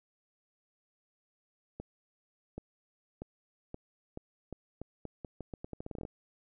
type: accelerating click train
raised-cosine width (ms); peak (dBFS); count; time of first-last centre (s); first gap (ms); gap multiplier
2; -27; 21; 1.8-6.051; 780; 0.82
effects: none